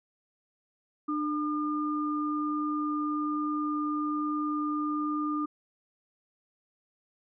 sine tone pair together, 299.8 / 1209.3 Hz, D4 / D#6, +36 / -50 cents, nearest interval 2 octaves, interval 2414 cents, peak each -29 / -32 dBFS, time 1.08-5.46 s, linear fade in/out 10 ms, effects none

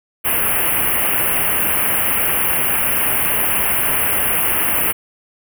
white band-stop noise, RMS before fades -17 dBFS, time 0.24-4.93 s, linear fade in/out 20 ms, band 3000 to 9700 Hz, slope 96 dB/octave, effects none

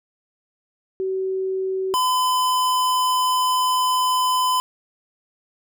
sine / square tone pair in turn, 379.5 / 1013.1 Hz, F#4 / B5, +44 / +44 cents, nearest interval octave + perfect fourth, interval 1700 cents, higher second, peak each -21 / -18 dBFS, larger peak second, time 1-1.94 / 1.94-4.6 s, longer second, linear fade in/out 0 ms, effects none

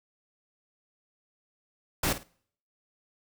pink noise with echo, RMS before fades -27 dBFS, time 2.03-2.13 s, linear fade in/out 5 ms, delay 52 ms, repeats 2, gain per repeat -12 dB, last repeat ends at 2.234 s, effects noise-tail reverb RT60 0.6 s tail -25 dB re dry

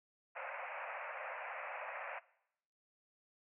pink band-pass noise, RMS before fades -45 dBFS, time 0.35-2.2 s, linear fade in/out 20 ms, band 520 to 2600 Hz, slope 96 dB/octave, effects noise-tail reverb RT60 0.8 s tail -21 dB re dry

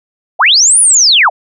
sine linear two-way sweep, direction up then down, 553 to 10020 to 553 Hz, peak -4 dBFS, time 0.39-1.3 s, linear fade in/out 20 ms, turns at 0.8 s, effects none

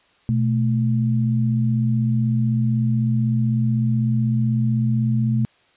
sine tone pair together, 123.1 / 219.1 Hz, B2 / A3, -5 / -7 cents, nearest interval minor seventh, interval 998 cents, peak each -18 / -21 dBFS, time 0.29-5.45 s, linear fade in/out 0 ms, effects white hiss -58 dBFS RMS until 5.76 s + resampled to 8000 Hz

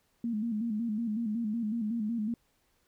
sine tone with vibrato, 222.4 Hz, A3, 19 cents sharp, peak -29 dBFS, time 0.24-2.34 s, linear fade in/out 2 ms, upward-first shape square, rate 5.4 Hz, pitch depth 86 cents each way, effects pink hiss -72 dBFS RMS until 2.87 s

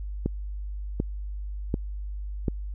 click train, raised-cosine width 3 ms, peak -12 dBFS, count 4, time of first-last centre 0.26-2.482 s, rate 1.35 Hz, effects added 50 Hz sine -31 dBFS peak until 2.74 s

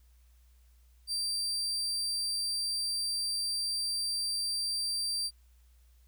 35% pulse tone, 4699 Hz, D8, in tune, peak -29 dBFS, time 1.07-5.31 s, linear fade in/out 50 ms, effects added 60 Hz sine -58 dBFS peak until 6.07 s + white hiss -72 dBFS RMS until 6.07 s

